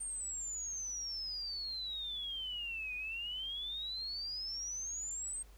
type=exponential two-way sweep; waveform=sine; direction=down then up; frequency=8810 to 2458 to 8470 Hz; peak=-38 dBFS; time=0-5.43 s; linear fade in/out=10 ms; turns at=2.95 s; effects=added 50 Hz sine -55 dBFS peak until 5.57 s + pink hiss -65 dBFS RMS until 5.57 s